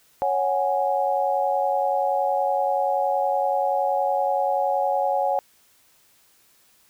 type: chord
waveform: sine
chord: C# suspended fourth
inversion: none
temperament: equal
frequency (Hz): 554.4 / 740 / 830.6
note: C#5 / F#5 / G#5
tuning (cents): 0 / 0 / 0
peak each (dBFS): -24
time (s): 0.22-5.39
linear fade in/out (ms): 0
effects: white hiss -59 dBFS RMS until 6.89 s